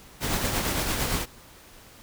pink noise with tremolo, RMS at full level -25 dBFS, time 0.2-1.26 s, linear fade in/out 50 ms, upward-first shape triangle, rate 8.8 Hz, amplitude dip 45%, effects pink hiss -50 dBFS RMS until 2.02 s

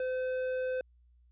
sine tone with tanh clipping, 512 Hz, C5, 38 cents flat, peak -32 dBFS, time 0-0.81 s, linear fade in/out 2 ms, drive 10 dB, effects added 60 Hz sine -60 dBFS peak until 1.31 s + resampled to 8000 Hz

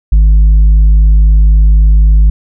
triangle tone with tanh clipping, 51.91 Hz, G#1, in tune, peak -3 dBFS, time 0.12-2.3 s, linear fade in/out 5 ms, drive 8 dB, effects none

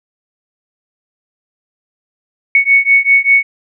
sine beating tone pair, 2217 / 2222.1 Hz, C#7 / C#7, 0 / +4 cents, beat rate 5.1 Hz, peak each -10 dBFS, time 2.55-3.43 s, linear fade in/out 2 ms, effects none

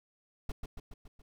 brown noise with echo, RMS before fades -34 dBFS, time 0.49-0.52 s, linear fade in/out 5 ms, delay 140 ms, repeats 5, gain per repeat -4 dB, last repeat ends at 1.22 s, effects none

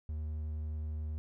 triangle tone with vibrato, 76.9 Hz, D#2, 20 cents flat, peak -33 dBFS, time 0.09-1.18 s, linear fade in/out 0 ms, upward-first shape triangle, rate 11 Hz, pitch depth 9 cents each way, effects none

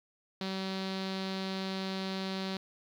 sawtooth tone with low-pass filter, 190.8 Hz, G3, 47 cents flat, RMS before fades -36 dBFS, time 0.41-2.57 s, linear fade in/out 2 ms, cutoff 4200 Hz, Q 3.9, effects 10-bit

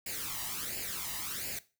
white noise with flanger, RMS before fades -38 dBFS, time 0.06-1.59 s, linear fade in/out 5 ms, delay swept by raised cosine 0.41 to 1.04 ms, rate 1.4 Hz, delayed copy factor +0.7, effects noise-tail reverb RT60 0.3 s tail -17 dB re dry

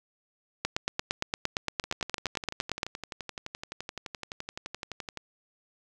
two click trains, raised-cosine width 0.2 ms, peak -10 / -19 dBFS, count 20 / 40, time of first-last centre 0.65-2.831 / 1.84-5.173 s, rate 8.71 / 11.7 Hz, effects none

